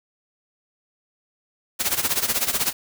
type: noise with tremolo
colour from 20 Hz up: white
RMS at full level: -20 dBFS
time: 1.79-2.73 s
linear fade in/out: 20 ms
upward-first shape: sine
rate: 16 Hz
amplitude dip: 80%
effects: none